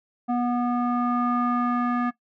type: tone with low-pass filter sweep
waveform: square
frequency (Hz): 243.2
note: B3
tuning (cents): -26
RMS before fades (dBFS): -24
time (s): 0.28-2.11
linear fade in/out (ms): 20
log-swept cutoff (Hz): 920 to 1500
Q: 4
effects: noise-tail reverb RT60 0.1 s tail -17 dB re dry